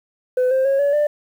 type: tone with pitch steps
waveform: sine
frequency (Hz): 505 / 525.5 / 546.9 / 569.1 / 592.3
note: B4 / C5 / C#5 / C#5 / D5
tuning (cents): +39 / +7 / -23 / +45 / +15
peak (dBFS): -12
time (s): 0.37-1.07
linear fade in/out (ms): 5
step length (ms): 140
effects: tanh soft clip ceiling -13 dBFS + 8-bit